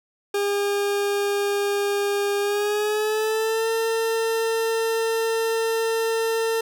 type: tone with pitch glide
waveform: 40% pulse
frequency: 404.8 to 451.8 Hz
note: G#4 to A4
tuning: -44 to +46 cents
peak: -20 dBFS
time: 0.34-6.61 s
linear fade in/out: 5 ms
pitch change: +190 cents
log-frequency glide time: 2.4-3.68 s
effects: none